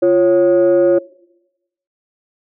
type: tone pair together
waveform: sine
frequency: 346.7 / 550.4 Hz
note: F4 / C#5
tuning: -13 / -12 cents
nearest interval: minor sixth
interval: 801 cents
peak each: -10 dBFS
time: 0.02-0.99 s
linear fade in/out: 10 ms
effects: noise-tail reverb RT60 0.9 s tail -21 dB re dry + tanh soft clip ceiling -5 dBFS